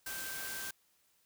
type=tone in noise; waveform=sine; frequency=1563 Hz; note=G6; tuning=6 cents flat; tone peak=-44 dBFS; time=0.06-0.71 s; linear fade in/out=5 ms; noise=white; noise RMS=-42 dBFS; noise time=0.06-0.71 s; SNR=-5 dB; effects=white hiss -72 dBFS RMS until 1.25 s